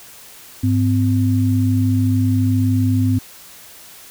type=tone pair together; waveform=sine; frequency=102.46 / 256.7 Hz; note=G#2 / C4; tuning=-23 / -33 cents; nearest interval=octave + major third; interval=1590 cents; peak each=-15 / -17 dBFS; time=0.63-3.19 s; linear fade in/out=10 ms; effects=white hiss -41 dBFS RMS until 4.1 s